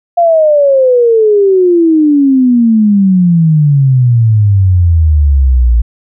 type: exponential sweep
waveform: sine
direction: down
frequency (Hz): 698.5 to 56.2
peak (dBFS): -4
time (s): 0.17-5.82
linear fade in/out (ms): 10
effects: none